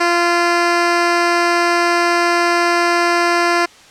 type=tone; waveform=10% pulse; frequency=345.5 Hz; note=F4; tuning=19 cents flat; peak=-4 dBFS; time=0-3.66 s; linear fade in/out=10 ms; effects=white hiss -43 dBFS RMS until 3.9 s + low-pass 6000 Hz 12 dB/octave